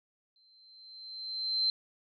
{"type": "tone with exponential growth", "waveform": "sine", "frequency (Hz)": 4106, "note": "C8", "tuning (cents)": -33, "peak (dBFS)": -24, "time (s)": [0.36, 1.7], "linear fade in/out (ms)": 1, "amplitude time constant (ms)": 290, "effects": []}